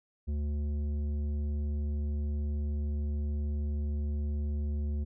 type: tone with tanh clipping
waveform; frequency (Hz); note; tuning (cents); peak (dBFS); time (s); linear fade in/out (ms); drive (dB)
triangle; 73.42; D2; 0; -31; 0.27-5.05; 20; 14
effects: none